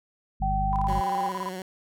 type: harmonic tone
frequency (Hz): 50.4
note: G1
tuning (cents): +49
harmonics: 1 / 2 / 3 / 4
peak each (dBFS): -27 / -34 / -33 / -36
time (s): 0.4-1.01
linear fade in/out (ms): 10
type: tone with pitch glide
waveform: sine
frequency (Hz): 769 to 788.8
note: G5 to G5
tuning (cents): -33 to +11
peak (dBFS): -25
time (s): 0.42-1.29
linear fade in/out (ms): 5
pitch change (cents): +44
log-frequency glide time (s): 0.59-0.96
type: tone bursts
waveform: sine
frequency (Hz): 995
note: B5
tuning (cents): +13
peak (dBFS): -28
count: 14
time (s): 0.73-1.487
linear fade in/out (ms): 0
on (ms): 29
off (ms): 27
type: tone with vibrato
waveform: 15% pulse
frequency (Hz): 185.7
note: F#3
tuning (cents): +7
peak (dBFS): -27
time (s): 0.88-1.62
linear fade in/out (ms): 2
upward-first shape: triangle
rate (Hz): 17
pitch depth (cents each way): 49
effects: none